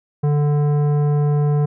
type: tone with tanh clipping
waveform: triangle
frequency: 146.83 Hz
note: D3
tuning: in tune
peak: -16 dBFS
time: 0.23-1.66 s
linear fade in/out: 10 ms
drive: 17 dB
effects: none